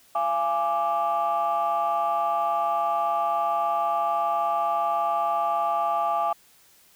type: chord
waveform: sine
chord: D diminished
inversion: first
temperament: equal with one note detuned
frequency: 683.7 / 830.6 / 1174.7 Hz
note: F5 / Ab5 / D6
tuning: -37 / 0 / 0 cents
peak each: -25 dBFS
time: 0.15-6.33 s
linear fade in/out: 5 ms
effects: tanh soft clip ceiling -16 dBFS + white hiss -57 dBFS RMS until 6.95 s